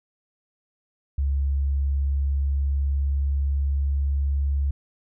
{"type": "tone with pitch glide", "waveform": "sine", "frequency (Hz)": [69.3, 69.9], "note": ["C#2", "C#2"], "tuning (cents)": [0, 15], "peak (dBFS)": -20, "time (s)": [1.18, 4.71], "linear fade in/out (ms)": 5, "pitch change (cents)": 15, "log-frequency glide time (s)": [1.48, 4.41], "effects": []}